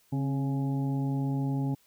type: harmonic tone with a mistuned harmonic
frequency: 139.1 Hz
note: C#3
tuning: 6 cents sharp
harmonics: 1 / 2 / 3 / 4 / 5 / 6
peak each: -28 / -31 / -45 / -48 / -50 / -43 dBFS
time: 0.12-1.75 s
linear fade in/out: 10 ms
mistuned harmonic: 2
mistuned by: -52 cents
effects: white hiss -65 dBFS RMS until 1.86 s